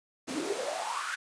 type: noise with high-pass filter sweep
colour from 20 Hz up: pink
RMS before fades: -34 dBFS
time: 0.27-1.16 s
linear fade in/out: 20 ms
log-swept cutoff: 240 to 1600 Hz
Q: 7.6
effects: resampled to 22050 Hz